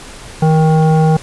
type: tone with frequency modulation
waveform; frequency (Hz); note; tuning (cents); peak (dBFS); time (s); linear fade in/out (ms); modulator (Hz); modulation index
sine; 159; D#3; +38; -7; 0.42-1.17; 5; 630; 0.7
effects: pink hiss -33 dBFS RMS until 1.22 s + resampled to 24000 Hz